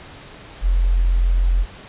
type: tone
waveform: sine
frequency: 43.62 Hz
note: F1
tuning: 1 cent flat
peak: -13 dBFS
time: 0.61-1.66 s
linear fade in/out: 50 ms
effects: pink hiss -40 dBFS RMS until 1.88 s + resampled to 8000 Hz